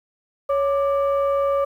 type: tone pair together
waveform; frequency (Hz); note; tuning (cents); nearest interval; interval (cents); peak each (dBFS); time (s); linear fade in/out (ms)
sine; 557 / 1180.2; C#5 / D6; +8 / +8; octave + minor second; 1300; -17 / -23; 0.49-1.65; 10
effects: tanh soft clip ceiling -13 dBFS + 9-bit